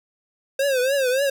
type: tone with vibrato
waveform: square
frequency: 530 Hz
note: C5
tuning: 22 cents sharp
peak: -19 dBFS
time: 0.59-1.3 s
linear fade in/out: 5 ms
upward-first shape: triangle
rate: 3.5 Hz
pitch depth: 140 cents each way
effects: none